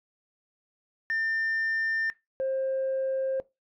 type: tone pair in turn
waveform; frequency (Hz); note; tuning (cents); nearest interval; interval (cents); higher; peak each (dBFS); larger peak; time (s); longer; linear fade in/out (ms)
sine; 1800 / 531; A6 / C5; +39 / +25; octave + major sixth; 2114; first; -24; neither; 1.1-2.1 / 2.4-3.4; neither; 0
effects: noise-tail reverb RT60 0.2 s tail -20 dB re dry + tanh soft clip ceiling -23 dBFS